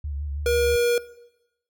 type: tone with vibrato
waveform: sine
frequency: 72.1 Hz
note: D2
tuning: 31 cents flat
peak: -27 dBFS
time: 0.04-0.76 s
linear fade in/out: 5 ms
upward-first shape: sine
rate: 6.2 Hz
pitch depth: 58 cents each way
type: tone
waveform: square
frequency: 478 Hz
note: A#4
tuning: 43 cents sharp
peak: -20 dBFS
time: 0.46-0.98 s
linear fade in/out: 2 ms
effects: noise-tail reverb RT60 0.9 s tail -18 dB re dry